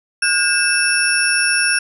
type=tone cluster; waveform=sine; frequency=1449 / 1603 / 2634 / 5460 / 10440 Hz; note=F#6 / G6 / E7 / F8 / E9; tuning=-37 / +38 / -2 / -40 / -18 cents; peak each=-20 dBFS; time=0.22-1.79 s; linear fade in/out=5 ms; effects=none